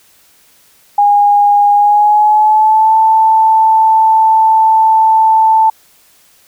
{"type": "tone with pitch glide", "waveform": "sine", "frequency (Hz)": [819, 882.9], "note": ["G#5", "A5"], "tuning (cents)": [-24, 6], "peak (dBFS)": -5, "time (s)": [0.98, 5.7], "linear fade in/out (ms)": 5, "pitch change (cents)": 130, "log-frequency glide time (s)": [1.74, 2.96], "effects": ["white hiss -48 dBFS RMS until 6.47 s"]}